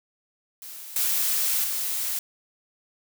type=noise with level steps; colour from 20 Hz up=blue; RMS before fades=-40 / -24 / -28 dBFS; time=0.62-2.19 s; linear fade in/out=2 ms; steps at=0.96 / 1.64 s; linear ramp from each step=2 ms; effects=none